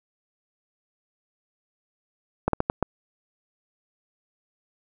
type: slowing click train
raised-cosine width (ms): 1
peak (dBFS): -7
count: 5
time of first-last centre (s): 2.48-2.827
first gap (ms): 53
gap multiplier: 1.34
effects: none